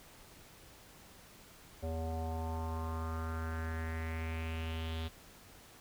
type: tone with low-pass filter sweep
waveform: square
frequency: 81 Hz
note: E2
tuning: 30 cents flat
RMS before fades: -38 dBFS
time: 1.82-5.09 s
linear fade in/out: 20 ms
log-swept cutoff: 600 to 3600 Hz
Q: 4.2
effects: pink hiss -57 dBFS RMS until 5.8 s